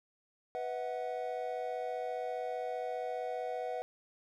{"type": "chord", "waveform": "triangle", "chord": "B suspended fourth", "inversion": "none", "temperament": "equal with one note detuned", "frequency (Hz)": [493.9, 644.9, 740], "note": ["B4", "E5", "F#5"], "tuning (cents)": [0, -38, 0], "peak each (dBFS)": [-37, -39, -37], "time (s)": [0.55, 3.82], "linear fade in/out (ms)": 0, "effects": []}